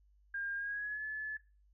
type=tone with pitch glide; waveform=sine; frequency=1609 to 1724.5 Hz; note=G6 to A6; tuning=+45 to -35 cents; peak=-36 dBFS; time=0.34-1.37 s; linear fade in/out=5 ms; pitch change=+120 cents; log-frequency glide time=0.56-1.04 s; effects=noise-tail reverb RT60 0.3 s tail -18 dB re dry + added 50 Hz sine -64 dBFS peak until 1.73 s